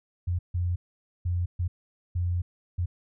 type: tone bursts at uneven times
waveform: sine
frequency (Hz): 88.2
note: F2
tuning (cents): +18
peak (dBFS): -24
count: 6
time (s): 0.27-0.39 / 0.54-0.76 / 1.25-1.46 / 1.59-1.68 / 2.15-2.42 / 2.78-2.86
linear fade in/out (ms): 10
effects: none